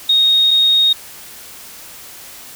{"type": "tone pair in turn", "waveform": "sine", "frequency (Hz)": [3729, 3729], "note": ["A#7", "A#7"], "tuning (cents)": [0, 0], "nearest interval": "unison", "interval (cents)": 0, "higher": "neither", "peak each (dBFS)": -9, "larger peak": "neither", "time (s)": [[0.09, 0.51], [0.51, 0.93]], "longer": "neither", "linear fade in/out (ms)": 5, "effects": ["white hiss -36 dBFS RMS until 2.55 s"]}